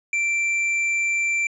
sine tone with hard clipping, 2349 Hz, D7, in tune, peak -21 dBFS, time 0.13-1.47 s, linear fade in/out 2 ms, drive 5 dB, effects resampled to 22050 Hz

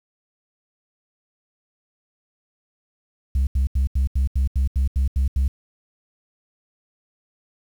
sine tone bursts, 66.7 Hz, C2, 34 cents sharp, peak -14 dBFS, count 11, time 3.35-5.48 s, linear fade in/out 5 ms, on 120 ms, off 81 ms, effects tanh soft clip ceiling -15 dBFS + 8-bit

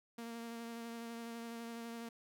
sawtooth tone with vibrato, 231.9 Hz, A#3, 9 cents flat, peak -40 dBFS, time 0.18-2.09 s, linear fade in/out 5 ms, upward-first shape sine, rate 12 Hz, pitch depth 16 cents each way, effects none

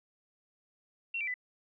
sine tone with pitch steps, 2728 / 2334 / 1997 Hz, F7 / D7 / B6, -41 / -11 / +19 cents, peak -32 dBFS, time 1.14-1.341 s, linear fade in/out 5 ms, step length 67 ms, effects none

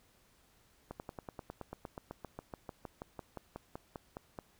slowing click train, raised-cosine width 1 ms, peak -28 dBFS, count 25, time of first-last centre 0.91-4.388 s, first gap 89 ms, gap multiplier 1.04, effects pink hiss -68 dBFS RMS until 4.59 s

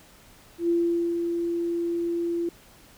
sine tone with ADSR envelope, 341.1 Hz, F4, 41 cents flat, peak -19 dBFS, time 0.58-2.49 s, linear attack 110 ms, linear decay 460 ms, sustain -5 dB, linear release 3 ms, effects pink hiss -53 dBFS RMS until 2.97 s

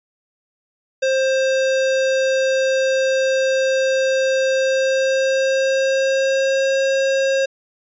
square tone with pitch glide, 529 to 539.2 Hz, C5 to C#5, +19 to -48 cents, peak -16 dBFS, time 1.02-7.46 s, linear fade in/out 10 ms, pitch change +33 cents, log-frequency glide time 4.56-6.78 s, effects resampled to 16000 Hz

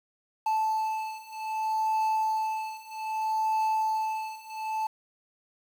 triangle beating tone pair, 875 / 875.63 Hz, A5 / A5, -10 / -9 cents, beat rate 0.63 Hz, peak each -28 / -27 dBFS, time 0.46-4.87 s, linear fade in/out 5 ms, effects 8-bit

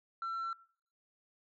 sine tone, 1348 Hz, E6, 38 cents sharp, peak -33 dBFS, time 0.22-0.53 s, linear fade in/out 2 ms, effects noise-tail reverb RT60 0.5 s tail -21 dB re dry + tanh soft clip ceiling -34 dBFS

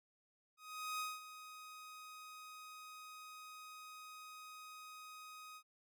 sawtooth tone with ADSR envelope, 1254 Hz, D#6, 13 cents sharp, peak -35 dBFS, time 0.57-5.63 s, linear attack 430 ms, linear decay 200 ms, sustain -13 dB, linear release 67 ms, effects none

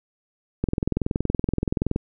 click train, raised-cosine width 3 ms, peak -9 dBFS, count 29, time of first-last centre 0.64-1.961 s, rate 21.2 Hz, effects none

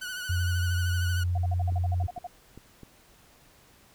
sawtooth tone with vibrato, 1480 Hz, F#6, in tune, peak -30 dBFS, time 0.01-1.24 s, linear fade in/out 10 ms, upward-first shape triangle, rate 13 Hz, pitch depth 59 cents each way
sine tone, 88.5 Hz, F2, 23 cents sharp, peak -24 dBFS, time 0.29-2.07 s, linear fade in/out 10 ms
sine tone bursts, 715 Hz, F5, 41 cents sharp, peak -33 dBFS, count 12, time 1.35-2.27 s, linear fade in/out 5 ms, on 29 ms, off 52 ms
clicks, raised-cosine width 3 ms, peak -32 dBFS, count 5, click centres 1.722 / 2.039 / 2.178 / 2.576 / 2.833 s
effects pink hiss -58 dBFS RMS until 3.94 s

